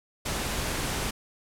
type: noise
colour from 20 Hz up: pink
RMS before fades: -30 dBFS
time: 0.25-1.11 s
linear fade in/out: 10 ms
effects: low-pass 12000 Hz 12 dB/octave